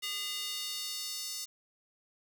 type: tone with high-pass filter sweep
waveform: square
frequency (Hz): 407.3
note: G#4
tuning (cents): -34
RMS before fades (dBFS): -38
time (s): 0.02-1.46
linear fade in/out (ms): 20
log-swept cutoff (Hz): 2900 to 5400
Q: 1.9
effects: 9-bit